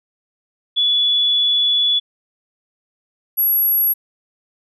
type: tone pair in turn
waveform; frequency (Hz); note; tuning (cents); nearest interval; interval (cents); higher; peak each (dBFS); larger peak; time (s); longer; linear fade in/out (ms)
sine; 3423 / 11467; A7 / F9; -48 / +45; octave + major sixth; 2093; second; -13; neither; 0.76-2 / 3.37-3.94; first; 20
effects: none